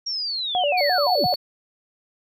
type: linear sweep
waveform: sine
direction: down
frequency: 5640 to 77.78 Hz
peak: -24 dBFS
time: 0.06-1.27 s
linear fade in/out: 10 ms
type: tone with vibrato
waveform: sine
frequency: 650 Hz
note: E5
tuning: 24 cents flat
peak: -19 dBFS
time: 0.55-1.34 s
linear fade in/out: 0 ms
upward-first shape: square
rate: 5.8 Hz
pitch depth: 200 cents each way
type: tone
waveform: triangle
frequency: 4435 Hz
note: C#8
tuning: in tune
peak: -22 dBFS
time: 0.77-1.36 s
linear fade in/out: 10 ms
effects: none